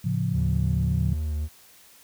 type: chord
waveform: sine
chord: A augmented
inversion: none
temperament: equal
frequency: 110 / 138.59 / 174.61 Hz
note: A2 / C#3 / E#3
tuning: 0 / 0 / 0 cents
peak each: -27 dBFS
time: 0.04-1.14 s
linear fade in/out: 10 ms
type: tone with vibrato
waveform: triangle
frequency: 76.1 Hz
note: D#2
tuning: 38 cents flat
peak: -23 dBFS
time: 0.32-1.49 s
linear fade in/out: 50 ms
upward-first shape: sine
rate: 3.6 Hz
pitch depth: 29 cents each way
effects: white hiss -53 dBFS RMS until 2.03 s